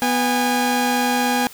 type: tone pair together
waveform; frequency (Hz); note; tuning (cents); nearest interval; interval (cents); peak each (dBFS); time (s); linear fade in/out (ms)
sawtooth; 246.9 / 816.7; B3 / G#5; 0 / -29; octave + major sixth; 2071; -16; 0.02-1.47; 0
effects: white hiss -42 dBFS RMS until 1.53 s